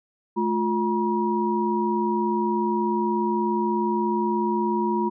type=tone cluster; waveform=sine; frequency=216.4 / 353.1 / 957 Hz; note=A3 / F4 / A#5; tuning=-29 / +19 / +45 cents; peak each=-25 dBFS; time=0.36-5.1 s; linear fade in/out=20 ms; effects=none